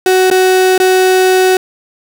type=tone with dropouts; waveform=35% pulse; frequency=372.8 Hz; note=F#4; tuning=13 cents sharp; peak=-5 dBFS; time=0.06-1.57 s; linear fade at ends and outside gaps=2 ms; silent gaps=0.302-0.312 / 0.779-0.8 s; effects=none